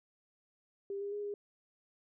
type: tone with pitch steps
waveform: sine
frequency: 397.5 / 403.6 / 412.7 / 408.6 Hz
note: G4 / G#4 / G#4 / G#4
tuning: +24 / -49 / -11 / -28 cents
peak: -36 dBFS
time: 0.9-1.34 s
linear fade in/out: 2 ms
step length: 110 ms
effects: none